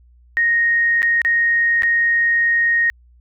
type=tone with dropouts; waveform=sine; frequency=1864.7 Hz; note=A#6; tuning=in tune; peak=-13 dBFS; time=0.37-2.9 s; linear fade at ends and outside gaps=0 ms; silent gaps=1.02-1.029 / 1.217-1.249 / 1.822-1.833 s; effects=added 60 Hz sine -47 dBFS peak until 3.2 s